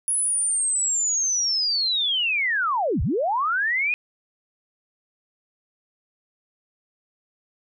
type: linear two-way sweep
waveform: sine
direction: down then up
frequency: 10450 to 49.26 to 2513 Hz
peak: -20 dBFS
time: 0.08-3.94 s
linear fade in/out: 0 ms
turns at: 3.02 s
effects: none